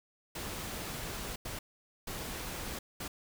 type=noise bursts at uneven times; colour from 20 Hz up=pink; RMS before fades=-40 dBFS; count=4; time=0.35-1.36 / 1.45-1.59 / 2.07-2.79 / 3-3.08 s; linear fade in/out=5 ms; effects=none